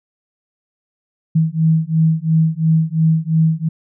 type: beating tone pair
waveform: sine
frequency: 159.1 / 162 Hz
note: D#3 / E3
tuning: +39 / -30 cents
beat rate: 2.9 Hz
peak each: -15 dBFS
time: 1.35-3.69 s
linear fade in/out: 10 ms
effects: none